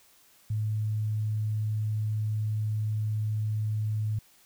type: tone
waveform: sine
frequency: 107.5 Hz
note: A2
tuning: 40 cents flat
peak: -26 dBFS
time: 0.5-4.19 s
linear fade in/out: 5 ms
effects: white hiss -60 dBFS RMS until 4.45 s